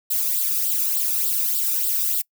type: noise with flanger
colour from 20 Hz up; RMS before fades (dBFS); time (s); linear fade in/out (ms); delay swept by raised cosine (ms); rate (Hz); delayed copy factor
violet; -22; 0.1-2.22; 10; 0.23 to 0.84; 3.4; +0.7
effects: noise-tail reverb RT60 0.1 s tail -25 dB re dry